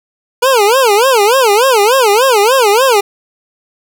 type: tone with vibrato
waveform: 25% pulse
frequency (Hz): 466.2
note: A#4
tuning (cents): 0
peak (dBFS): -3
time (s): 0.42-3.01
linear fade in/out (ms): 10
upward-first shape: sine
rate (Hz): 3.4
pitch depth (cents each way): 260
effects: none